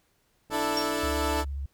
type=click train; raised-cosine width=2 ms; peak=-34 dBFS; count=38; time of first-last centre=0.5-1.101 s; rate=61.6 Hz
type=chord; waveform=15% pulse; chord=D suspended second; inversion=none; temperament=equal with one note detuned; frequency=293.7 / 328.7 / 440 Hz; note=D4 / E4 / A4; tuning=0 / -5 / 0 cents; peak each=-24 / -25 / -24 dBFS; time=0.5-1.45 s; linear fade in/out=50 ms
type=tone with exponential decay; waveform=sine; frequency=5530 Hz; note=F8; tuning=18 cents flat; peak=-24 dBFS; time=0.77-0.94 s; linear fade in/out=2 ms; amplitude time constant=35 ms
type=tone with vibrato; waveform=sine; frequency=69.3 Hz; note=C#2; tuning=in tune; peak=-30 dBFS; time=1.03-1.66 s; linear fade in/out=5 ms; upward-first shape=triangle; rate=15 Hz; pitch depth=55 cents each way
effects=pink hiss -69 dBFS RMS until 1.73 s